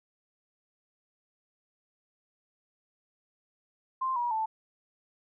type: tone with pitch steps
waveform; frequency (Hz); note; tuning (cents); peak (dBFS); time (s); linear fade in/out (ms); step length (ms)
sine; 1046.5 / 959.6 / 880; C6 / A#5 / A5; 0 / +50 / 0; -27; 4.01-4.46; 10; 150
effects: none